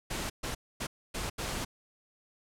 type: noise bursts at uneven times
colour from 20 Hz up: pink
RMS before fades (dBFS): -35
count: 5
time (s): 0.1-0.3 / 0.43-0.55 / 0.8-0.87 / 1.14-1.3 / 1.38-1.65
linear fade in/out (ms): 10
effects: low-pass 11000 Hz 12 dB/octave